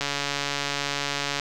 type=click train; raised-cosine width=0.2 ms; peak=-9 dBFS; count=198; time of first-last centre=0.01-1.397 s; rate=142 Hz; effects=none